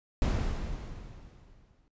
brown noise with exponential decay, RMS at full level -25 dBFS, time 0.22-1.88 s, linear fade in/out 1 ms, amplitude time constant 360 ms, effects noise-tail reverb RT60 0.1 s tail -24 dB re dry + resampled to 16000 Hz

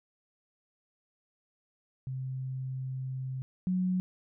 sine tone pair in turn, 130.81 / 183.77 Hz, C3 / F#3, 0 / -12 cents, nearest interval tritone, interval 588 cents, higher second, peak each -33 / -26 dBFS, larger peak second, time 2.07-3.42 / 3.67-4 s, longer first, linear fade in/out 0 ms, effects none

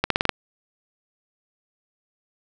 accelerating click train, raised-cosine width 0.3 ms, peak -3 dBFS, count 6, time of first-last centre 0.04-0.293 s, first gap 63 ms, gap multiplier 0.89, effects none

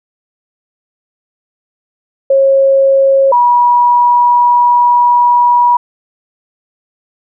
sine tone pair in turn, 543 / 967.5 Hz, C#5 / B5, -36 / -36 cents, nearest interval minor seventh, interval 1000 cents, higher second, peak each -5 dBFS, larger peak neither, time 2.3-3.32 / 3.32-5.77 s, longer second, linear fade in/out 5 ms, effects none

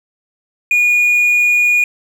triangle tone with hard clipping, 2444 Hz, D#7, 32 cents flat, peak -10 dBFS, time 0.71-1.84 s, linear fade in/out 2 ms, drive 5 dB, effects none

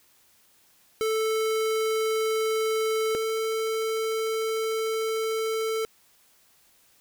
square tone pair in turn, 440 / 443.3 Hz, A4 / A4, 0 / +13 cents, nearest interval unison, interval 13 cents, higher second, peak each -24 / -26 dBFS, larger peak first, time 1.01-3.15 / 3.15-5.85 s, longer second, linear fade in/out 0 ms, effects white hiss -61 dBFS RMS until 7 s

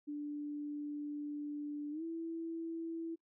sine tone with pitch glide, 293.7 to 329.7 Hz, D4 to E4, 0 to 0 cents, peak -38 dBFS, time 0.07-3.16 s, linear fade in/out 20 ms, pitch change +200 cents, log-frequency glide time 1.91-2.03 s, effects noise-tail reverb RT60 0.1 s tail -24 dB re dry

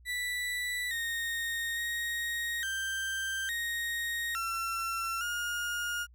35% pulse tone with pitch steps, 1969 / 1853 / 1873 / 1570 / 1867 / 1352 / 1426 Hz, B6 / A#6 / A#6 / G6 / A#6 / E6 / F6, -6 / -11 / +8 / +2 / +2 / +43 / +36 cents, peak -30 dBFS, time 0.05-6.07 s, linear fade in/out 50 ms, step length 860 ms, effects added 60 Hz sine -54 dBFS peak until 6.14 s

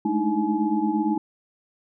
sine tone cluster, 209.8 / 218.4 / 298.6 / 316.3 / 849 Hz, G#3 / A3 / D4 / D#4 / G#5, +18 / -13 / +29 / +29 / +38 cents, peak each -28 / -28 / -28 / -24 / -28 dBFS, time 0.05-1.18 s, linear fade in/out 5 ms, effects none

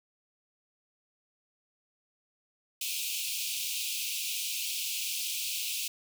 pink high-pass noise, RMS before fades -34 dBFS, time 2.81-5.88 s, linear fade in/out 5 ms, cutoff 2400 Hz, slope 96 dB/octave, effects none

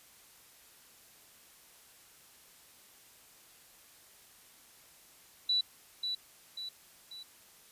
sine tone with echo, 3951 Hz, B7, in tune, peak -26 dBFS, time 5.49-5.61 s, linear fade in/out 5 ms, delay 540 ms, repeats 3, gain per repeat -6 dB, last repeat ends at 7.23 s, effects white hiss -59 dBFS RMS until 7.71 s + resampled to 32000 Hz

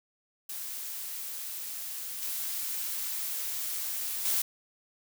blue noise with level steps, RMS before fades -38 / -34 / -28 dBFS, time 0.49-4.42 s, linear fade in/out 5 ms, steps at 2.22 / 4.25 s, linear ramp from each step 5 ms, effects none

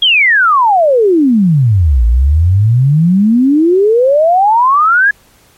sine exponential two-way sweep, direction down then up, 3335 to 55 to 1701 Hz, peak -5 dBFS, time 0.02-5.11 s, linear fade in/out 5 ms, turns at 2.05 s, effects pink hiss -47 dBFS RMS until 5.57 s + MP3 64 kbps

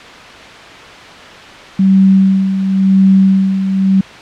sine tone with tremolo, 192.1 Hz, G3, 35 cents flat, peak -4 dBFS, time 1.79-4.01 s, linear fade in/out 5 ms, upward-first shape sine, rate 0.95 Hz, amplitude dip 60%, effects white hiss -32 dBFS RMS until 4.21 s + low-pass 3000 Hz 12 dB/octave

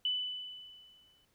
sine tone with exponential decay, 2992 Hz, F#7, 19 cents sharp, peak -28 dBFS, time 0.05-1.25 s, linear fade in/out 2 ms, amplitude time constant 260 ms, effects pink hiss -73 dBFS RMS until 1.34 s

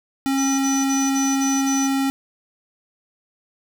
square tone, 271.2 Hz, C#4, 38 cents flat, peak -19 dBFS, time 0.26-2.1 s, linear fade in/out 0 ms
sine tone bursts, 5980 Hz, F#8, 17 cents sharp, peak -24 dBFS, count 6, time 0.37-1.88 s, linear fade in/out 20 ms, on 220 ms, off 38 ms
effects none

